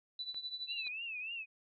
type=tone with tremolo; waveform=sine; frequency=3974 Hz; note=B7; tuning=10 cents sharp; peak=-36 dBFS; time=0.19-0.88 s; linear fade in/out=2 ms; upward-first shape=triangle; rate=12 Hz; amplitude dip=85%
type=clicks; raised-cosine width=0.3 ms; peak=-40 dBFS; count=2; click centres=0.345 / 0.869 s
type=tone with vibrato; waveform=sine; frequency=2622 Hz; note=E7; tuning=10 cents flat; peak=-39 dBFS; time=0.67-1.46 s; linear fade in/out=50 ms; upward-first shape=triangle; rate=3.4 Hz; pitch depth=140 cents each way
effects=none